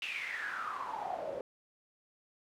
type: noise with band-pass filter sweep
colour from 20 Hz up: pink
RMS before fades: -39 dBFS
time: 0.02-1.41 s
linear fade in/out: 2 ms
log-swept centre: 2800 to 510 Hz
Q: 9.3
effects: none